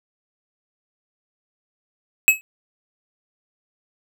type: tone with exponential decay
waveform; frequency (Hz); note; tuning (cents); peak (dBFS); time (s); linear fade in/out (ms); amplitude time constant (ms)
square; 2573; E7; -43; -6; 2.28-2.41; 0; 27
effects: none